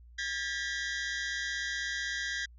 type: tone cluster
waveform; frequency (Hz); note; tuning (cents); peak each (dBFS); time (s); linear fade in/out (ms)
sawtooth; 1617 / 1753 / 1945; G#6 / A6 / B6; -47 / -7 / -27; -32 / -36 / -33; 0.18-2.46; 10
effects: added 59 Hz sine -51 dBFS peak until 2.58 s + resampled to 16000 Hz